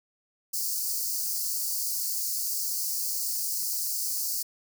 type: high-pass noise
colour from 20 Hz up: white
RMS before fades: -30 dBFS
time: 0.53-4.43 s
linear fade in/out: 10 ms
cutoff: 4400 Hz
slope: 96 dB/octave
effects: none